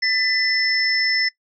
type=tone cluster; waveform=sine; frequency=1780 / 2006 / 5280 Hz; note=A6 / B6 / E8; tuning=+20 / +26 / +2 cents; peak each=-29 / -20 / -21 dBFS; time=0.02-1.29 s; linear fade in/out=10 ms; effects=noise-tail reverb RT60 0.1 s tail -19 dB re dry